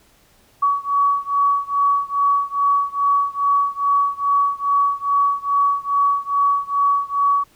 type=beating tone pair; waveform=sine; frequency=1130 / 1132.4 Hz; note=C#6 / C#6; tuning=+33 / +37 cents; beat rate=2.4 Hz; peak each=-18 / -19 dBFS; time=0.62-7.44 s; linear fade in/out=10 ms; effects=pink hiss -55 dBFS RMS until 7.55 s